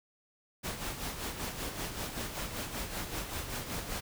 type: noise with tremolo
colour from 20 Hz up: pink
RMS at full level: -36 dBFS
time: 0.63-4.01 s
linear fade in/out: 20 ms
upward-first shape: sine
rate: 5.2 Hz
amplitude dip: 55%
effects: none